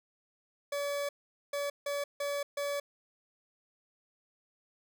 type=tone bursts at uneven times; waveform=40% pulse; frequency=571 Hz; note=D5; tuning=49 cents flat; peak=-31 dBFS; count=5; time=0.72-1.09 / 1.53-1.7 / 1.86-2.04 / 2.2-2.43 / 2.57-2.8 s; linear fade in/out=5 ms; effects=none